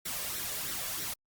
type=noise with flanger; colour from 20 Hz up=white; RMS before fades=-36 dBFS; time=0.05-1.14 s; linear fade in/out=10 ms; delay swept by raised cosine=0.51 to 1.81 ms; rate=3.1 Hz; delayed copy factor=+0.55; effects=Opus 48 kbps